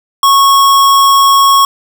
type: tone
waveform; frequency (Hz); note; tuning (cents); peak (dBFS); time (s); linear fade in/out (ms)
square; 1101; C#6; -12; -5; 0.23-1.65; 2
effects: none